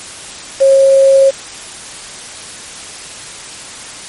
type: tone with quantisation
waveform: sine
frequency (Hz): 542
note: C#5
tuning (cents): -39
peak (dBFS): -4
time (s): 0.6-1.31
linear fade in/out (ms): 20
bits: 4
effects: white hiss -29 dBFS RMS until 4.08 s + MP3 48 kbps